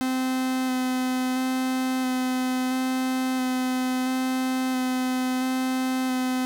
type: tone with vibrato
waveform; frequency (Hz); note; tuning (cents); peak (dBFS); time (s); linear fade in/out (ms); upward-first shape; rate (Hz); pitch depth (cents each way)
45% pulse; 257; C4; -31; -23; 0.01-6.45; 0; square; 0.74; 10
effects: none